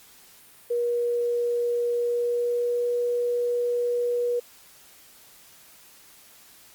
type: tone with pitch glide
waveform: sine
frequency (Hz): 478.4 to 482.8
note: A#4 to B4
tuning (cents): +45 to -39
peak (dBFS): -22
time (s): 0.7-4.4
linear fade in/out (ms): 10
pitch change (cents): +16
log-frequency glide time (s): 2.01-2.91
effects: white hiss -52 dBFS RMS until 6.74 s + Opus 48 kbps